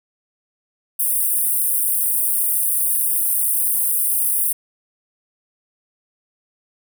pink high-pass noise, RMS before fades -19 dBFS, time 0.99-4.53 s, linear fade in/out 10 ms, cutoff 8900 Hz, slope 96 dB/octave, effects none

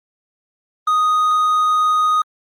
triangle tone, 1244.5 Hz, D#6, in tune, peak -11 dBFS, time 0.87-2.22 s, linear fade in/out 5 ms, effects Opus 24 kbps

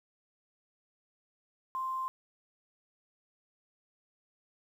sine tone with quantisation, 1046.5 Hz, C6, in tune, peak -32 dBFS, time 1.75-2.08 s, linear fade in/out 0 ms, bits 10, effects none

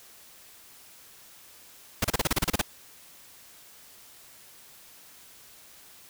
pink noise bursts, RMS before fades -24 dBFS, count 11, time 2.02-2.615 s, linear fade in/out 5 ms, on 25 ms, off 32 ms, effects white hiss -52 dBFS RMS until 6.09 s

